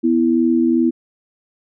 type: tone pair together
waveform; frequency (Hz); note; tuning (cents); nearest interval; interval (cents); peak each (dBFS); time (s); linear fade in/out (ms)
sine; 247.5 / 330; B3 / E4; +4 / +2; perfect fourth; 498; -15; 0.03-0.91; 20
effects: none